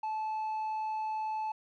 triangle tone with quantisation, 869 Hz, A5, 22 cents flat, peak -30 dBFS, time 0.03-1.52 s, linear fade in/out 5 ms, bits 10, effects low-pass 4000 Hz 12 dB/octave

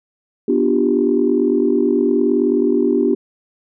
sine chord, G dominant seventh, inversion first, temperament just, 245 / 294 / 352.8 / 392 Hz, B3 / D4 / F4 / G4, -14 / +2 / +18 / 0 cents, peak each -18 / -18 / -19 / -17 dBFS, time 0.48-3.15 s, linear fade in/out 5 ms, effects tanh soft clip ceiling -2 dBFS

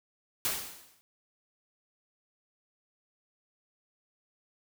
white noise with exponential decay, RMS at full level -28 dBFS, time 0.45-1.01 s, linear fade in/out 0 ms, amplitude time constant 120 ms, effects none

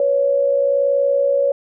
sine tone pair together, 497.9 / 558.9 Hz, B4 / C#5, +14 / +14 cents, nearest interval major second, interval 200 cents, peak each -21 / -14 dBFS, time 0-1.52 s, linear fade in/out 2 ms, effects none

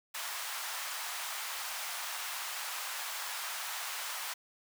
pink high-pass noise, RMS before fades -39 dBFS, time 0.14-4.34 s, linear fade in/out 10 ms, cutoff 840 Hz, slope 24 dB/octave, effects none

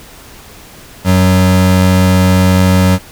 square tone pair together, 92.7 / 186.04 Hz, F#2 / F#3, +4 / +10 cents, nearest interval octave, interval 1206 cents, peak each -10 dBFS, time 1.04-2.99 s, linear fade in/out 50 ms, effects pink hiss -36 dBFS RMS until 3.11 s

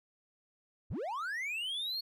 triangle linear sweep, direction up, 41.2 to 4388 Hz, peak -33 dBFS, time 0.9-2.01 s, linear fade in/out 10 ms, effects none

